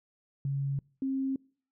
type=tone pair in turn; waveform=sine; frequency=138.59 / 267.6 Hz; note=C#3 / C4; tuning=0 / +39 cents; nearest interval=major seventh; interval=1139 cents; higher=second; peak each=-28 dBFS; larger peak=neither; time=0.45-0.79 / 1.02-1.36 s; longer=neither; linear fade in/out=2 ms; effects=noise-tail reverb RT60 0.5 s tail -26 dB re dry